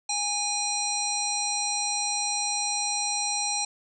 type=harmonic tone; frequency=820 Hz; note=G#5; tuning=22 cents flat; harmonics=1 / 3 / 5 / 7 / 9 / 10; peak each=-32 / -36 / -31 / -30 / -36 / -35 dBFS; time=0.09-3.65 s; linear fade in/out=5 ms; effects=none